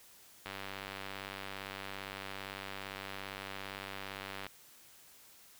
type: click train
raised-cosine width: 0.3 ms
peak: -25 dBFS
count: 392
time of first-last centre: 0.46-4.466 s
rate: 97.6 Hz
effects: white hiss -59 dBFS RMS until 5.59 s